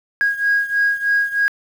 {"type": "beating tone pair", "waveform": "sine", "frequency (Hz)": [1640, 1643.2], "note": ["G#6", "G#6"], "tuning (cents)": [-22, -19], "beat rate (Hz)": 3.2, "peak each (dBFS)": [-16, -19], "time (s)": [0.21, 1.48], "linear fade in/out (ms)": 0, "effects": ["tanh soft clip ceiling -9 dBFS", "7-bit"]}